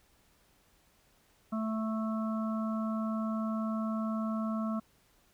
harmonic tone, 220 Hz, A3, in tune, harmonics 1 / 3 / 5 / 6, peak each -31 / -41 / -42 / -43 dBFS, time 1.52-4.8 s, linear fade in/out 10 ms, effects pink hiss -67 dBFS RMS until 5.33 s

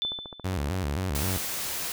sine tone with exponential decay, 3520 Hz, A7, in tune, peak -24 dBFS, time 0.02-0.62 s, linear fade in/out 0 ms, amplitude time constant 130 ms
click train, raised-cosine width 1 ms, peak -26 dBFS, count 11, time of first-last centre 0.05-0.744 s, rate 14.4 Hz
sawtooth tone with vibrato, 81.9 Hz, E2, 11 cents flat, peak -23 dBFS, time 0.44-1.38 s, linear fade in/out 10 ms, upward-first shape square, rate 3.8 Hz, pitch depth 230 cents each way
white noise, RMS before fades -32 dBFS, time 1.15-1.92 s, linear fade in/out 2 ms
effects none

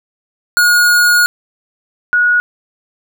square / sine tone pair in turn, 1441 / 1455.2 Hz, F#6 / F#6, -46 / -29 cents, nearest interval unison, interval 17 cents, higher second, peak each -8 dBFS, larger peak neither, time 0.57-1.26 / 2.13-2.4 s, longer first, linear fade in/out 0 ms, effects none

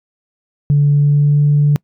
sine tone with pitch glide, 144.6 to 146.28 Hz, D3 to D3, -27 to -7 cents, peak -7 dBFS, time 0.7-1.76 s, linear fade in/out 0 ms, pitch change +20 cents, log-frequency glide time 0.93-1.42 s, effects noise-tail reverb RT60 0.1 s tail -26 dB re dry + tanh soft clip ceiling -4 dBFS

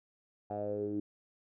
10% pulse tone with low-pass filter sweep, 103.83 Hz, G#2, in tune, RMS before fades -36 dBFS, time 0.5-1 s, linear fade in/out 5 ms, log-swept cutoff 770 to 300 Hz, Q 6.9, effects none

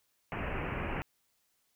pink low-pass noise, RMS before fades -36 dBFS, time 0.32-1.02 s, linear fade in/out 0 ms, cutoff 2800 Hz, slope 96 dB/octave, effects white hiss -75 dBFS RMS until 1.75 s

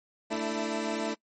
20% pulse chord, A suspended fourth, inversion none, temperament equal with one note detuned, 222 / 293.7 / 329.6 Hz, A3 / D4 / E4, +16 / 0 / 0 cents, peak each -28 / -30 / -29 dBFS, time 0.3-1.15 s, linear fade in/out 20 ms, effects noise-tail reverb RT60 0.1 s tail -24 dB re dry + MP3 32 kbps

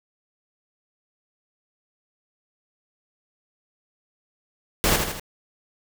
pink noise with echo, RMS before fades -20 dBFS, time 4.84-4.96 s, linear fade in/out 0 ms, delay 79 ms, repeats 3, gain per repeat -5 dB, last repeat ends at 5.197 s, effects none

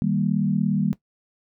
sine chord, Eb major, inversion none, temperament equal, 155.56 / 196 / 233.1 Hz, Eb3 / G3 / Bb3, 0 / 0 / 0 cents, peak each -24 / -22 / -25 dBFS, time 0.02-0.93 s, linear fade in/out 0 ms, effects noise-tail reverb RT60 0.1 s tail -17 dB re dry

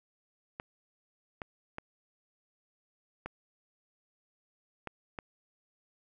clicks, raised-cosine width 0.5 ms, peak -23 dBFS, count 6, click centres 0.599 / 1.418 / 1.784 / 3.26 / 4.873 / 5.188 s, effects none

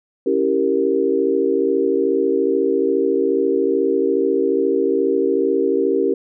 sine chord, C# diminished seventh, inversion none, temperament equal, 277.2 / 329.6 / 392 / 466.2 Hz, C#4 / E4 / G4 / Bb4, 0 / 0 / 0 / 0 cents, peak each -22 / -23 / -18 / -20 dBFS, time 0.26-6.14 s, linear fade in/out 5 ms, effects none

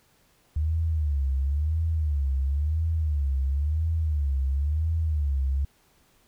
sine tone with vibrato, 73.9 Hz, D2, 11 cents sharp, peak -22 dBFS, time 0.56-5.65 s, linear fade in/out 5 ms, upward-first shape sine, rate 0.97 Hz, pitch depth 170 cents each way, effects pink hiss -63 dBFS RMS until 6.27 s

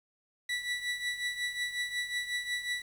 30% pulse tone with tremolo, 1959 Hz, B6, 15 cents flat, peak -26 dBFS, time 0.49-2.82 s, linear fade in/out 5 ms, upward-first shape triangle, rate 5.5 Hz, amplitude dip 75%, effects low-pass 9000 Hz 12 dB/octave + 9-bit

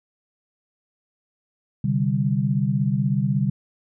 sine chord, C suspended second, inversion none, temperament just, 130.81 / 147.16 / 196.22 Hz, C3 / D3 / G3, 0 / +4 / +2 cents, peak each -23 dBFS, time 1.84-3.5 s, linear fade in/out 5 ms, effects none

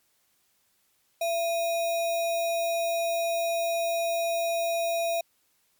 sine tone with sample-and-hold, 673 Hz, E5, 36 cents sharp, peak -24 dBFS, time 1.21-5.21 s, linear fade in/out 5 ms, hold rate 3150 Hz, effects white hiss -69 dBFS RMS until 5.79 s + MP3 96 kbps

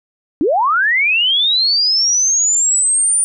sine linear sweep, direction up, 261.6 to 9397 Hz, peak -11 dBFS, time 0.41-3.24 s, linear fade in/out 0 ms, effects none

